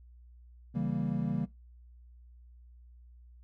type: chord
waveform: triangle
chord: C# diminished seventh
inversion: none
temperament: equal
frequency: 138.59 / 164.81 / 196 / 233.1 Hz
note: C#3 / E3 / G3 / Bb3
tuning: 0 / 0 / 0 / 0 cents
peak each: -33 dBFS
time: 0.74-1.46 s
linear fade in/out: 20 ms
effects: noise-tail reverb RT60 0.2 s tail -20 dB re dry + added 60 Hz sine -52 dBFS peak until 3.43 s